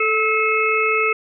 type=harmonic tone with a mistuned harmonic; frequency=432.6 Hz; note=A4; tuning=29 cents flat; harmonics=1 / 3 / 5 / 6; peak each=-21 / -21 / -21 / -21 dBFS; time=0-1.13 s; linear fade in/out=5 ms; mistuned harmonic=1; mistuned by=+23 cents; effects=none